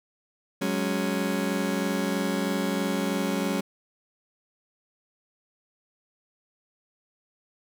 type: chord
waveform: 30% pulse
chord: F# suspended second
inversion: none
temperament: just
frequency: 185 / 208.1 / 277.5 Hz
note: F#3 / G#3 / C#4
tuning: 0 / +4 / +2 cents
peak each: -27 dBFS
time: 0.61-3.61 s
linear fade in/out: 10 ms
effects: none